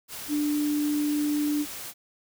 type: tone in noise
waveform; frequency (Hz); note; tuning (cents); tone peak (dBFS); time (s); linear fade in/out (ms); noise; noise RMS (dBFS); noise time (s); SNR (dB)
sine; 295.7; D4; +12; -23; 0.28-1.66; 50; white; -38; 0.08-1.94; +12
effects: none